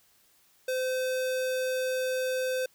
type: tone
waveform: square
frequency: 514 Hz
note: C5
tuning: 31 cents flat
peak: -28 dBFS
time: 0.68-2.66 s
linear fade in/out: 5 ms
effects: white hiss -64 dBFS RMS until 2.74 s